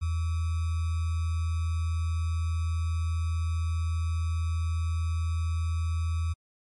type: tone with sample-and-hold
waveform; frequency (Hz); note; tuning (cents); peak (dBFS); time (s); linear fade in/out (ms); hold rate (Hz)
sine; 82.41; E2; 0; -25; 0.01-6.34; 20; 1225
effects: MP3 48 kbps